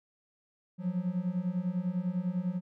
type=beating tone pair; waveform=triangle; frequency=174.61 / 184.61 Hz; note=F3 / F#3; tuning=0 / -4 cents; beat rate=10 Hz; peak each=-31 / -30 dBFS; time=0.78-2.61 s; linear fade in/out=50 ms; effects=none